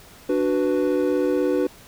triangle chord, B minor, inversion first, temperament equal, 293.7 / 370 / 493.9 Hz, D4 / F#4 / B4, 0 / 0 / 0 cents, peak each -21 dBFS, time 0.29-1.67 s, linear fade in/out 5 ms, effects pink hiss -47 dBFS RMS until 1.87 s

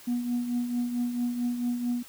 sine tone with tremolo, 242.4 Hz, B3, 32 cents flat, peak -22 dBFS, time 0.07-2.03 s, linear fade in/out 10 ms, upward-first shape triangle, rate 4.5 Hz, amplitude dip 65%, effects tanh soft clip ceiling -22 dBFS + white hiss -50 dBFS RMS until 2.08 s

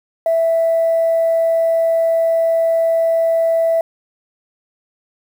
sine tone, 659.3 Hz, E5, in tune, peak -11 dBFS, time 0.26-3.81 s, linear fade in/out 2 ms, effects tanh soft clip ceiling -8 dBFS + 7-bit

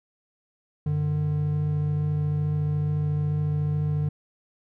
triangle tone pair together, 95.6 / 149.62 Hz, G2 / D3, -43 / +33 cents, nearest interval minor sixth, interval 776 cents, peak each -28 / -21 dBFS, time 0.86-4.09 s, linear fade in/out 5 ms, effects none

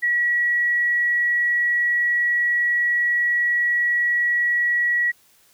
sine tone, 1925 Hz, B6, 45 cents flat, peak -17 dBFS, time 0.02-5.12 s, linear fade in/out 20 ms, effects white hiss -57 dBFS RMS until 5.53 s

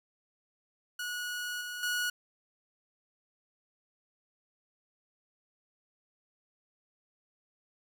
sawtooth tone with level steps, 1459 Hz, F#6, 25 cents flat, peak -31 / -34 / -26 dBFS, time 0.99-2.1 s, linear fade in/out 5 ms, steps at 1.61 / 1.83 s, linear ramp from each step 2 ms, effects none

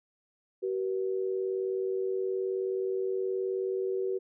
sine tone pair together, 380.9 / 479.9 Hz, G4 / B4, -50 / -50 cents, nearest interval major third, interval 400 cents, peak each -29 / -35 dBFS, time 0.62-4.19 s, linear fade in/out 20 ms, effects none

